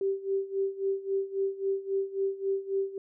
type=tone with tremolo; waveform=sine; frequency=390.1 Hz; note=G4; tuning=8 cents flat; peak=-24 dBFS; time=0.01-2.98 s; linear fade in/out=2 ms; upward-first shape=sine; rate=3.7 Hz; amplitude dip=85%; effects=none